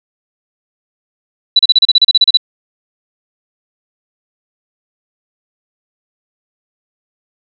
sine tone bursts, 3951 Hz, B7, in tune, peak -3 dBFS, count 13, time 1.56-2.372 s, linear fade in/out 5 ms, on 32 ms, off 33 ms, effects none

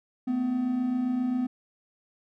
triangle tone pair together, 224.8 / 252.3 Hz, A3 / B3, +37 / +37 cents, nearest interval major second, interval 200 cents, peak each -32 / -23 dBFS, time 0.27-1.47 s, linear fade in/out 10 ms, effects none

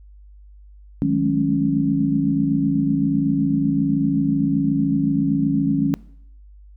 sine tone cluster, 155.6 / 183.7 / 209.1 / 217 / 277 Hz, D#3 / F#3 / G#3 / A3 / C#4, 0 / -12 / +12 / -24 / -1 cents, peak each -23 / -26 / -24 / -27 / -19 dBFS, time 1.02-5.94 s, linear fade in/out 0 ms, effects noise-tail reverb RT60 0.7 s tail -23 dB re dry + added 50 Hz sine -42 dBFS peak until 6.76 s

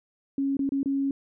sine tone with dropouts, 275.1 Hz, C#4, 13 cents flat, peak -23 dBFS, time 0.38-1.11 s, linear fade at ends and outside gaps 2 ms, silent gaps 0.569-0.592 / 0.692-0.72 / 0.831-0.858 s, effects none

